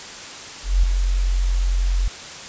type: tone with ADSR envelope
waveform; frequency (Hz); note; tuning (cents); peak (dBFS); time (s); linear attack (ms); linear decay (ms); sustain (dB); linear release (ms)
sine; 44.78; F1; +44; -10; 0.63-2.08; 200; 7; -6; 4
effects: white hiss -35 dBFS RMS until 2.48 s + resampled to 16000 Hz